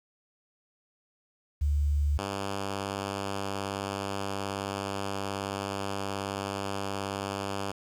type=tone pair in turn; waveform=sine / 5% pulse; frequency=72.8 / 98.82 Hz; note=D2 / G2; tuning=-15 / +14 cents; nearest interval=perfect fourth; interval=529 cents; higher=second; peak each=-23 / -20 dBFS; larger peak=second; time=1.61-2.18 / 2.18-7.72 s; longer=second; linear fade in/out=10 ms; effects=low-pass 10000 Hz 12 dB/octave + 9-bit